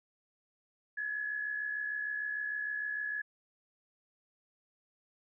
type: tone with amplitude modulation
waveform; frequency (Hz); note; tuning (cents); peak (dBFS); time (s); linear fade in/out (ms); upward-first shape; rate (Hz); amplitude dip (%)
sine; 1695; G#6; +35; -31; 0.97-3.22; 10; sine; 66.6; 55
effects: none